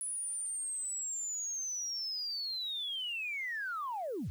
sine linear sweep, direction down, 9990 to 62.8 Hz, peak -34 dBFS, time 0.01-4.3 s, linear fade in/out 0 ms, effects tanh soft clip ceiling -30 dBFS + 10-bit

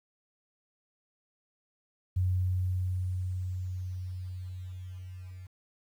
sine tone with level ramp, 91.8 Hz, F#2, 13 cents flat, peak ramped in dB -24 to -42 dBFS, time 2.16-5.47 s, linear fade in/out 10 ms, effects 10-bit

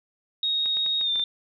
sine tone with pitch glide, 3751 to 3580 Hz, A#7 to A7, +10 to +29 cents, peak -22 dBFS, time 0.43-1.24 s, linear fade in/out 2 ms, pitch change -81 cents, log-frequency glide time 1.01-1.11 s
clicks, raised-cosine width 0.3 ms, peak -24 dBFS, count 6, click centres 0.659 / 0.77 / 0.863 / 1.012 / 1.158 / 1.196 s
effects none

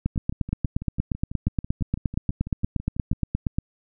two click trains, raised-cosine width 5 ms, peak -21 / -10 dBFS, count 19 / 31, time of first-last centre 0.16-3.13 / 0.06-3.585 s, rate 6.06 / 8.51 Hz, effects none

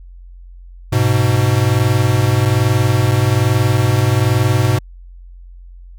square tone pair together, 103.62 / 124.8 Hz, G#2 / B2, -3 / +19 cents, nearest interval minor third, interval 322 cents, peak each -15 dBFS, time 0.92-4.79 s, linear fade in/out 10 ms, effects added 44 Hz sine -34 dBFS peak until 5.98 s

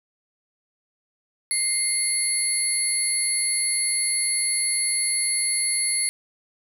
sine tone cluster, 2104 / 4386 / 10680 Hz, C7 / C#8 / E9, +9 / -19 / +22 cents, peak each -28 / -27 / -21 dBFS, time 1.51-6.09 s, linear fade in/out 0 ms, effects tanh soft clip ceiling -15 dBFS + 8-bit

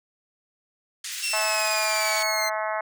white band-pass noise, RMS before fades -34 dBFS, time 1.04-2.23 s, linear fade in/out 5 ms, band 1700 to 9000 Hz, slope 24 dB/octave
violet noise with tremolo, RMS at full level -39 dBFS, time 1.12-2.13 s, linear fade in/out 2 ms, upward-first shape square, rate 17 Hz, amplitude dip 65%
20% pulse linear sweep, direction down, 2733 to 2072 Hz, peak -20 dBFS, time 1.22-2.5 s, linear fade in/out 20 ms
harmonic tone, 215.4 Hz, A3, 37 cents flat, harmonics 3 / 4 / 5 / 6 / 7 / 8 / 9 / 10, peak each -29 / -31 / -33 / -35 / -36 / -37 / -38 / -39 dBFS, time 1.33-2.81 s, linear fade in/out 5 ms
effects none

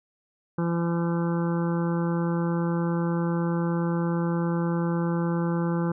harmonic tone, 169.8 Hz, F3, 48 cents flat, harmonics 1 / 2 / 3 / 5 / 6 / 7 / 8 / 9, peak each -24 / -30 / -34 / -38 / -40 / -41 / -42 / -43 dBFS, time 0.58-5.92 s, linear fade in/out 5 ms, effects none

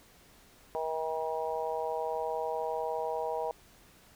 harmonic tone, 159.5 Hz, D#3, 43 cents sharp, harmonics 3 / 4 / 5 / 6, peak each -35 / -36 / -37 / -38 dBFS, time 0.75-3.51 s, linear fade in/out 0 ms, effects pink hiss -59 dBFS RMS until 4.15 s

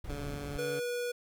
brown noise, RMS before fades -41 dBFS, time 0.04-0.57 s, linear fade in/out 5 ms
15% pulse tone with vibrato, 143.3 Hz, D3, 42 cents flat, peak -32 dBFS, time 0.09-0.8 s, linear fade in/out 10 ms, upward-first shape sine, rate 19 Hz, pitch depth 24 cents each way
square tone, 485.2 Hz, B4, 31 cents flat, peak -33 dBFS, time 0.58-1.12 s, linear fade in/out 10 ms
effects none

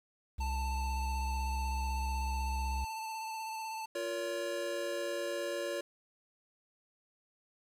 triangle tone, 65.41 Hz, C2, in tune, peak -31 dBFS, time 0.38-2.85 s, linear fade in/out 10 ms
square tone with vibrato, 885 Hz, A5, 10 cents sharp, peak -38 dBFS, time 0.4-3.86 s, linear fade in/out 10 ms, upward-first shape square, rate 16 Hz, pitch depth 17 cents each way
square chord, Bb minor, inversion second, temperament equal with one note detuned, 349.2 / 466.2 / 565.7 Hz, F4 / Bb4 / Db5, 0 / 0 / +35 cents, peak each -41 / -43 / -37 dBFS, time 3.95-5.81 s, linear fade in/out 5 ms
effects low-pass 12000 Hz 12 dB/octave + 10-bit

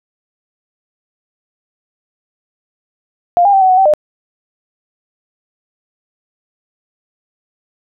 sine tone with pitch steps, 700 / 805 / 776 / 752 / 741 / 769 / 604 Hz, F5 / G5 / G5 / F#5 / F#5 / G5 / D5, +4 / +46 / -18 / +28 / +2 / -33 / +48 cents, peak -6 dBFS, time 3.37-3.937 s, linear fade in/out 0 ms, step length 81 ms, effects none

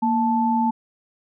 sine tone pair together, 233.1 / 877 Hz, A#3 / A5, 0 / -6 cents, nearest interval octave + major seventh, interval 2294 cents, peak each -20 dBFS, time 0.02-0.71 s, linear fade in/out 10 ms, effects none

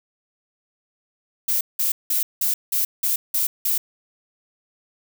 violet noise bursts, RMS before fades -21 dBFS, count 8, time 1.48-3.78 s, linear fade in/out 5 ms, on 130 ms, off 180 ms, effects none

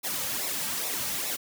white noise with flanger, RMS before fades -31 dBFS, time 0.03-1.37 s, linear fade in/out 20 ms, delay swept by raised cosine 0.63 to 2.93 ms, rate 2.4 Hz, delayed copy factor -0.7, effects none

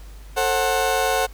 30% pulse chord, F# diminished, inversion first, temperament just, 444 / 532.8 / 740 Hz, A4 / C5 / F#5, +16 / +31 / 0 cents, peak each -22 / -21 / -19 dBFS, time 0.36-1.27 s, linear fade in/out 20 ms, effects added 50 Hz sine -37 dBFS peak until 1.33 s + pink hiss -50 dBFS RMS until 1.33 s

